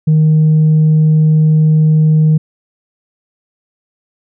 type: tone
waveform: sine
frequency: 155.56 Hz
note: D#3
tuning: in tune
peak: -4 dBFS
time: 0.07-2.38 s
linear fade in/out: 10 ms
effects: tanh soft clip ceiling -4 dBFS